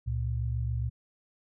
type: tone pair together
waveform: sine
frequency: 69.3 / 116.55 Hz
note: C#2 / A#2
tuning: 0 / 0 cents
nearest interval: major sixth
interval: 900 cents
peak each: -31 / -30 dBFS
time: 0.06-0.9 s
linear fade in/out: 20 ms
effects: none